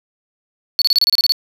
triangle tone bursts, 4435 Hz, C#8, in tune, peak -9 dBFS, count 10, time 0.79-1.321 s, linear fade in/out 0 ms, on 27 ms, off 29 ms, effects 8-bit

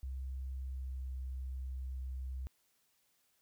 sine tone with pitch glide, 65.6 to 64.85 Hz, C2 to C2, +5 to -15 cents, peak -38 dBFS, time 0.03-2.47 s, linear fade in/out 0 ms, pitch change -20 cents, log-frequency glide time 0.55-1.14 s, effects white hiss -75 dBFS RMS until 3.41 s

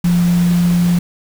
sine tone in noise, 174.61 Hz, F3, in tune, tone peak -10 dBFS, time 0.04-0.99 s, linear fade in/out 5 ms, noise pink, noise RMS -28 dBFS, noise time 0.04-0.99 s, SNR +15 dB, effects none

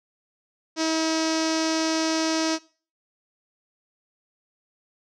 sawtooth tone with low-pass filter, 320.5 Hz, E4, 49 cents flat, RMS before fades -24 dBFS, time 0.76-2.59 s, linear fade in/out 50 ms, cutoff 5600 Hz, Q 4.2, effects noise-tail reverb RT60 0.4 s tail -20 dB re dry

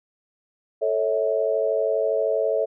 sine chord, A major, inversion none, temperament equal with one note detuned, 440 / 554.4 / 646.8 Hz, A4 / C#5 / E5, 0 / 0 / -33 cents, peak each -24 dBFS, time 0.81-2.66 s, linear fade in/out 20 ms, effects none

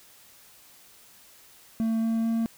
triangle tone with pitch steps, 224.4 / 226 / 227.5 Hz, A3 / A3 / A#3, +34 / +47 / -42 cents, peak -21 dBFS, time 1.8-2.46 s, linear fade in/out 0 ms, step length 220 ms, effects white hiss -54 dBFS RMS until 2.57 s

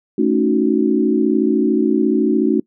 sine chord, D# half-diminished seventh, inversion second, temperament equal, 220 / 277.2 / 311.1 / 370 Hz, A3 / C#4 / D#4 / F#4, 0 / 0 / 0 / 0 cents, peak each -18 dBFS, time 0.18-2.6 s, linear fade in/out 5 ms, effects noise-tail reverb RT60 0.1 s tail -23 dB re dry

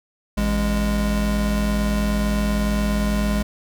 square tone pair together, 54.55 / 205.8 Hz, A1 / G#3, -14 / -16 cents, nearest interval octave + major seventh, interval 2298 cents, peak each -22 dBFS, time 0.37-3.43 s, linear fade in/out 10 ms, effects none

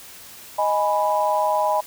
sine chord, G# minor, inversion second, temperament equal, 622.3 / 830.6 / 987.8 Hz, D#5 / G#5 / B5, 0 / 0 / 0 cents, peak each -22 dBFS, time 0.58-1.81 s, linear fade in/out 10 ms, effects white hiss -42 dBFS RMS until 1.86 s

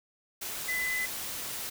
sine tone in noise, 2011 Hz, B6, 31 cents sharp, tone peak -29 dBFS, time 0.68-1.06 s, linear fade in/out 10 ms, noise white, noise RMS -37 dBFS, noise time 0.41-1.7 s, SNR +5 dB, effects none

